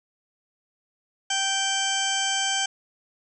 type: harmonic tone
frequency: 780 Hz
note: G5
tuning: 9 cents flat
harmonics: 1 / 2 / 3 / 4 / 6 / 7 / 8 / 9 / 10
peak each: -30 / -30 / -35 / -27 / -37 / -37 / -31 / -38 / -32 dBFS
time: 1.3-2.66 s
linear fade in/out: 5 ms
effects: none